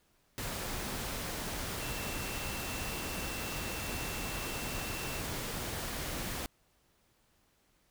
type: tone in noise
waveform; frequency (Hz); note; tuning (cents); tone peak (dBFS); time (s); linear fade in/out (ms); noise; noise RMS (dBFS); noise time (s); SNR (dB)
sine; 2691; E7; +35; -45; 1.81-5.2; 0; pink; -38; 0.38-6.46; -10
effects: pink hiss -71 dBFS RMS until 7.9 s